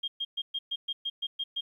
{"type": "tone bursts", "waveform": "sine", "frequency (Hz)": 3222, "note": "G7", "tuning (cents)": 47, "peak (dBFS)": -29, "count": 10, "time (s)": [0.03, 1.61], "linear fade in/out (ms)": 10, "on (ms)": 50, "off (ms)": 120, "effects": ["11-bit"]}